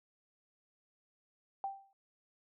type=tone with exponential decay; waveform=sine; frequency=784 Hz; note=G5; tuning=in tune; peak=-32 dBFS; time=1.64-1.93 s; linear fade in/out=1 ms; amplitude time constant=61 ms; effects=none